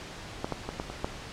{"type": "clicks", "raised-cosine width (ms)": 1, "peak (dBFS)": [-15, -16, -19, -17, -23, -14], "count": 6, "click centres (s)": [0.445, 0.523, 0.69, 0.799, 0.9, 1.045], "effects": ["pink hiss -42 dBFS RMS until 1.32 s", "low-pass 6000 Hz 12 dB/octave"]}